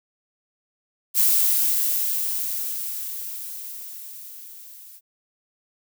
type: noise with level ramp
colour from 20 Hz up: violet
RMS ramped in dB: -17 to -45 dBFS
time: 1.14-5.01 s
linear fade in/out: 50 ms
effects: none